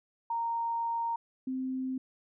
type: tone pair in turn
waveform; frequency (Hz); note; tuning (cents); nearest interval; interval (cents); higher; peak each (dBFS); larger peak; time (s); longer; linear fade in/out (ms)
sine; 927 / 260.1; A#5 / C4; -10 / -10; octave + minor seventh; 2200; first; -29 / -31; first; 0.3-1.16 / 1.47-1.98; first; 5
effects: none